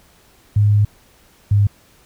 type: tone pair in turn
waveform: sine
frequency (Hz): 103.83 / 101.87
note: G#2 / G#2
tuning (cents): 0 / -33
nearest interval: unison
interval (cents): 33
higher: first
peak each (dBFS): -10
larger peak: neither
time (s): 0.56-0.85 / 1.51-1.67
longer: first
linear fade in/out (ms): 5
effects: pink hiss -52 dBFS RMS until 2.05 s